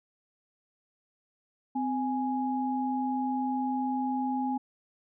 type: tone pair together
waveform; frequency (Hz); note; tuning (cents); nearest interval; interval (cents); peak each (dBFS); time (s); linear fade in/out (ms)
sine; 257.9 / 830.6; C4 / G#5; -25 / 0; octave + minor sixth; 2025; -29 / -31; 1.75-4.58; 10
effects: none